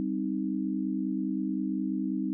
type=chord; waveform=sine; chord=C minor; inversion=second; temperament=equal; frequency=196 / 261.6 / 311.1 Hz; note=G3 / C4 / Eb4; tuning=0 / 0 / 0 cents; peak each=-32 dBFS; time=0-2.33 s; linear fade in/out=0 ms; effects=none